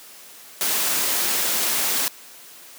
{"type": "noise", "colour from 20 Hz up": "white", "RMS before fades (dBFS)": -22, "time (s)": [0.61, 2.08], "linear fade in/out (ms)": 0, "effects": ["white hiss -44 dBFS RMS until 2.78 s", "high-pass 200 Hz 12 dB/octave"]}